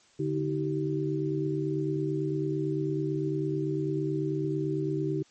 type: tone cluster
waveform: sine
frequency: 145.5 / 317.2 / 386.2 Hz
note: D3 / D#4 / G4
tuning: -16 / +33 / -26 cents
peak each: -31 dBFS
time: 0.19-5.23 s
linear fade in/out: 10 ms
effects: white hiss -61 dBFS RMS until 5.3 s + MP3 32 kbps